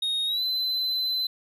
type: tone with pitch glide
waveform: triangle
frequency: 3729 to 4043 Hz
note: A#7 to B7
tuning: 0 to +40 cents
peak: -23 dBFS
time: 0.02-1.27 s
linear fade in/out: 5 ms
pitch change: +140 cents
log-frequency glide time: 0.26-0.43 s
effects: none